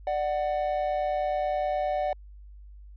triangle tone pair together, 593.5 / 743 Hz, D5 / F#5, +18 / +7 cents, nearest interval major third, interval 389 cents, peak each -26 dBFS, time 0.07-2.13 s, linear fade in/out 2 ms, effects added 50 Hz sine -44 dBFS peak until 2.96 s + resampled to 11025 Hz

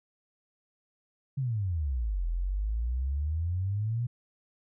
sine exponential two-way sweep, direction down then up, 141.2 to 41.2 to 123.1 Hz, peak -27 dBFS, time 1.37-4.07 s, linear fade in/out 10 ms, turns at 2.27 s, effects none

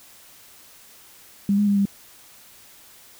sine tone with pitch steps, 200.3 / 206.2 / 201.5 / 199 Hz, G3 / G#3 / G3 / G3, +38 / -12 / +48 / +26 cents, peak -16 dBFS, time 1.49-1.854 s, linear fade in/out 2 ms, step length 91 ms, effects white hiss -49 dBFS RMS until 3.19 s

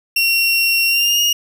30% pulse tone with pitch glide, 2736 to 2855 Hz, F7 to F7, -36 to +37 cents, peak -10 dBFS, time 0.16-1.33 s, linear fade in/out 5 ms, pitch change +73 cents, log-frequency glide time 0.87-1.21 s, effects none

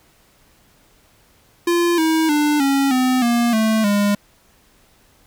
square tone with pitch steps, 344.9 / 319.9 / 296.8 / 275.3 / 255.4 / 236.9 / 219.8 / 203.9 Hz, F4 / D#4 / D4 / C#4 / C4 / A#3 / A3 / G#3, -22 / +48 / +18 / -12 / -42 / +28 / -2 / -32 cents, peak -15 dBFS, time 1.67-4.15 s, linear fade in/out 5 ms, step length 310 ms, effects pink hiss -55 dBFS RMS until 5.26 s

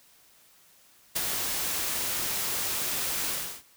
white noise with ADSR envelope, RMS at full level -26 dBFS, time 1.15-3.63 s, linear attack 15 ms, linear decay 15 ms, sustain -4 dB, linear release 320 ms, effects white hiss -59 dBFS RMS until 3.76 s

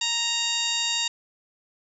harmonic tone with a mistuned harmonic, 932.3 Hz, A#5, in tune, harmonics 1 / 2 / 3 / 4 / 5 / 6 / 7 / 8, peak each -37 / -36 / -29 / -27 / -32 / -38 / -39 / -31 dBFS, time 0.01-1.08 s, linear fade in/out 5 ms, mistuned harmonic 8, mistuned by -39 cents, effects none

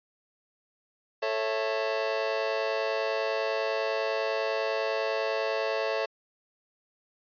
sawtooth chord, A major, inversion none, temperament just, 440 / 550 / 660 Hz, A4 / C#5 / E5, 0 / -14 / +2 cents, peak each -27 dBFS, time 1.22-6.06 s, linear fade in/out 10 ms, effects resampled to 11025 Hz

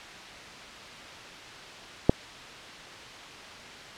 click, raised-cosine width 2 ms, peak -3 dBFS, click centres 2.095 s, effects white hiss -43 dBFS RMS until 3.97 s + low-pass 4000 Hz 12 dB/octave

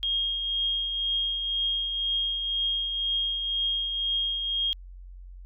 sine tone with tremolo, 3246 Hz, G#7, 40 cents flat, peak -23 dBFS, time 0.03-4.73 s, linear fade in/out 0 ms, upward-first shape triangle, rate 2 Hz, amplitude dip 45%, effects added 45 Hz sine -41 dBFS peak until 5.45 s

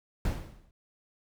brown noise with exponential decay, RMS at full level -26 dBFS, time 0.25-0.71 s, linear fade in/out 2 ms, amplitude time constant 100 ms, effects none

